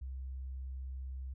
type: tone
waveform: sine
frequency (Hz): 65.41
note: C2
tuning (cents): 0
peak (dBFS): -39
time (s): 0.01-1.34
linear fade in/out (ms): 10
effects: none